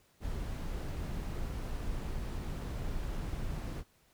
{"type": "noise", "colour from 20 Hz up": "brown", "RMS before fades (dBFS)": -37, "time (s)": [0.2, 3.84], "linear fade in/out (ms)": 50, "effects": ["pink hiss -68 dBFS RMS until 4.13 s"]}